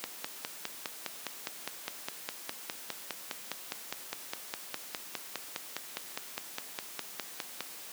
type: click train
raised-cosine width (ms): 0.2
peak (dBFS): -16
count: 38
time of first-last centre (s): 0.04-7.606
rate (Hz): 4.89
effects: white hiss -46 dBFS RMS until 7.92 s + high-pass 200 Hz 12 dB/octave